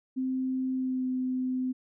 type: tone with pitch glide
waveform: sine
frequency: 259.8 to 256.1 Hz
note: C4 to C4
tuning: -12 to -37 cents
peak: -27 dBFS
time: 0.16-1.73 s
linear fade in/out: 20 ms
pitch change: -25 cents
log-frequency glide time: 0.74-1.07 s
effects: none